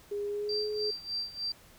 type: tone with pitch glide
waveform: sine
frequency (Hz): 409 to 422.4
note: G#4 to G#4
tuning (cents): -26 to +29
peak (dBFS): -31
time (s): 0.11-0.91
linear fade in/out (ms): 10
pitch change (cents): +55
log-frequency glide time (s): 0.28-0.61
type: tone with tremolo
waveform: sine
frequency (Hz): 4699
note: D8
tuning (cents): 0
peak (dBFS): -30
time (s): 0.49-1.52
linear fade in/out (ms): 2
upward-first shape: sine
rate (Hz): 3.3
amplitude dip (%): 85
effects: pink hiss -57 dBFS RMS until 1.78 s

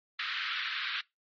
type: band-pass noise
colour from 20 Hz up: pink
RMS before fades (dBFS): -35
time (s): 0.19-1.01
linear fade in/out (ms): 5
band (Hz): 1300 to 4200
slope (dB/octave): 48
effects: noise-tail reverb RT60 0.2 s tail -23 dB re dry + MP3 32 kbps

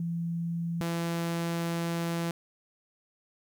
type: tone pair in turn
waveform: sine / sawtooth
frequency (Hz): 168.6 / 168.6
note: E3 / E3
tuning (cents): +39 / +39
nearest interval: unison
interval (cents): 0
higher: neither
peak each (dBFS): -29 / -25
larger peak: second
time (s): 0-0.81 / 0.81-2.31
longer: second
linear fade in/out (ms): 2
effects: 11-bit

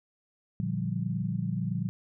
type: chord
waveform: sine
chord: G minor seventh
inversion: first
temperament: equal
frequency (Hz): 116.54 / 146.83 / 174.61 / 196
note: Bb2 / D3 / F3 / G3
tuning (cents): 0 / 0 / 0 / 0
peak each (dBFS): -33 / -35 / -32 / -35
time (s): 0.6-1.89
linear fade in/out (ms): 0
effects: none

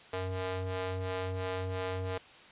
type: ring-modulated tone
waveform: sawtooth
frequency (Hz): 185.7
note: F#3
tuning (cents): +7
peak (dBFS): -26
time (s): 0.13-2.18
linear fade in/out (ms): 5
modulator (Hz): 280
effects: white hiss -54 dBFS RMS until 2.51 s + resampled to 8000 Hz

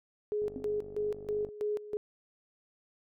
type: tone with tremolo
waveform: sine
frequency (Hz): 419.4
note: G#4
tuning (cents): +17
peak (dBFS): -29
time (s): 0.32-1.97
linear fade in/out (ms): 0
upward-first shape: square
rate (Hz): 3.1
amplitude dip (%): 80
type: click train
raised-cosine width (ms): 2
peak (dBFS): -36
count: 54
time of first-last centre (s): 0.42-1.489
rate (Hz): 49.6
type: tone with exponential decay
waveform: sine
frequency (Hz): 260.8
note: C4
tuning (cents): -5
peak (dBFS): -34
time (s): 0.56-0.74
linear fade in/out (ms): 1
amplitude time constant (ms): 37
effects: none

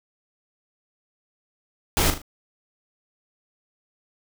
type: noise with echo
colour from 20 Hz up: pink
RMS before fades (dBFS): -20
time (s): 1.97-2.1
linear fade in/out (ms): 0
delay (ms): 39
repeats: 3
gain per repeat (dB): -8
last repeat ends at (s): 2.217
effects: none

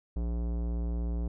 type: tone with tanh clipping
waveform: sine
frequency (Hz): 58.27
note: A#1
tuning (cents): 0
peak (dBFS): -31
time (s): 0.16-1.28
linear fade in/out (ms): 5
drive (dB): 18
effects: none

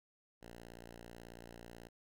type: tone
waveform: 5% pulse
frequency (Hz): 58.27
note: A#1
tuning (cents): 0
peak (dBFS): -40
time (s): 0.41-1.89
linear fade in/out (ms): 20
effects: none

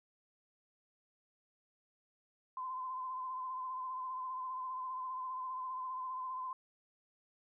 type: tone with vibrato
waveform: sine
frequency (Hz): 1028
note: C6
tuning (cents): -31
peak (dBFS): -38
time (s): 2.57-6.53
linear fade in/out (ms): 2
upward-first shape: sine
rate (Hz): 15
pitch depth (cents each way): 36
effects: none

